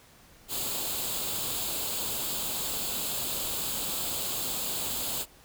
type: noise with comb filter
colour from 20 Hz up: white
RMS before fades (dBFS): -32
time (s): 0.48-5.26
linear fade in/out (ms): 50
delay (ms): 0.26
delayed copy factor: +0.65
effects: pink hiss -56 dBFS RMS until 5.44 s